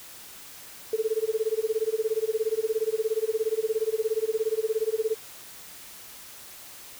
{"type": "tone with tremolo", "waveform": "sine", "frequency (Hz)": 440.9, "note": "A4", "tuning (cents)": 4, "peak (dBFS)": -20, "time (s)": [0.93, 5.15], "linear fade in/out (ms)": 2, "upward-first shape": "sine", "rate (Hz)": 17, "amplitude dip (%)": 100, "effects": ["white hiss -45 dBFS RMS until 6.99 s"]}